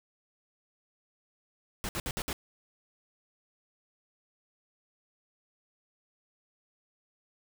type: noise bursts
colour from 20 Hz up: pink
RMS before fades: -34 dBFS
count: 5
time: 1.84-2.329 s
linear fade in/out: 0 ms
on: 49 ms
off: 61 ms
effects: none